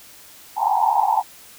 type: band-pass noise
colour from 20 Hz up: pink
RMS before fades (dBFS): -18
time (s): 0.56-1.23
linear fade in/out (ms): 50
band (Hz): 770 to 930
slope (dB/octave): 96
effects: white hiss -45 dBFS RMS until 1.58 s